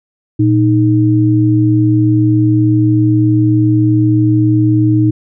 sine tone pair together, 116.54 / 311.1 Hz, A#2 / D#4, 0 / 0 cents, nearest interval octave + perfect fourth, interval 1700 cents, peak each -10 dBFS, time 0.39-5.11 s, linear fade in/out 10 ms, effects none

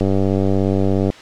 click train, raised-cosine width 2 ms, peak -5 dBFS, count 107, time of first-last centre 0.01-1.102 s, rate 97.1 Hz, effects white hiss -39 dBFS RMS until 1.21 s + low-pass 4000 Hz 12 dB/octave

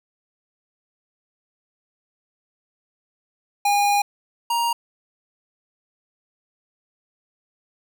square tone pair in turn, 815 / 938.6 Hz, G#5 / A#5, -33 / +12 cents, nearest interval major second, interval 245 cents, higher second, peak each -17 / -20 dBFS, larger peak first, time 3.65-4.02 / 4.5-4.73 s, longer first, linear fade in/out 5 ms, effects none

